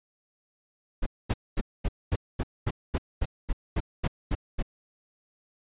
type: noise bursts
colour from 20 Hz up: brown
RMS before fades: -25 dBFS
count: 14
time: 1.02-4.626 s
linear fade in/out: 10 ms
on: 44 ms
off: 230 ms
effects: resampled to 8000 Hz